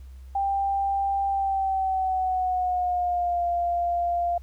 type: tone with pitch glide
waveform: sine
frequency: 790 to 695.7 Hz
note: G5 to F5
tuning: +13 to -7 cents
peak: -22 dBFS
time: 0.35-4.38 s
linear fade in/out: 5 ms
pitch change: -220 cents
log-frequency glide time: 1.28-3.45 s
effects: added 65 Hz sine -40 dBFS peak until 4.42 s + pink hiss -63 dBFS RMS until 4.42 s